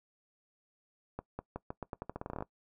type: accelerating click train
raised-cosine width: 1 ms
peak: -24 dBFS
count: 17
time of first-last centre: 1.19-2.424 s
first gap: 200 ms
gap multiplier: 0.85
effects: noise-tail reverb RT60 0.1 s tail -20 dB re dry